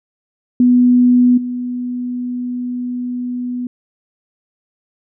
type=tone with level steps; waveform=sine; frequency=246.9 Hz; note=B3; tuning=in tune; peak=-7 / -19 dBFS; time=0.6-3.67 s; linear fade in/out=2 ms; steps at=1.37 s; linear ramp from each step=10 ms; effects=none